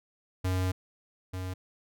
square tone pair in turn, 92.5 / 92.5 Hz, F#2 / F#2, 0 / 0 cents, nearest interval unison, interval 0 cents, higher neither, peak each -27 / -34 dBFS, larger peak first, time 0.44-0.72 / 1.33-1.54 s, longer first, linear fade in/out 10 ms, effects none

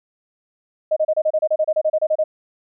sine tone bursts, 622.3 Hz, D#5, in tune, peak -14 dBFS, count 16, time 0.91-2.24 s, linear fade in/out 10 ms, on 55 ms, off 30 ms, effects none

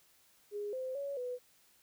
sine tone with pitch steps, 412.7 / 517 / 561 / 496.3 Hz, G#4 / C5 / C#5 / B4, -11 / -21 / +21 / +8 cents, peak -36 dBFS, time 0.51-1.39 s, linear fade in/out 50 ms, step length 220 ms, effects white hiss -67 dBFS RMS until 1.82 s

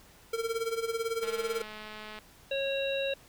square tone with tremolo, 456.1 Hz, A#4, 38 cents flat, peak -28 dBFS, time 0.33-1.62 s, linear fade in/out 5 ms, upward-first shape sine, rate 18 Hz, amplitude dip 75%
click train, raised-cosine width 0.3 ms, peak -28 dBFS, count 206, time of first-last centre 1.23-2.188 s, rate 214 Hz
harmonic tone, 548 Hz, C#5, 20 cents flat, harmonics 1 / 3 / 5 / 7, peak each -30 / -42 / -36 / -38 dBFS, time 2.51-3.14 s, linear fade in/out 5 ms
effects pink hiss -57 dBFS RMS until 3.28 s

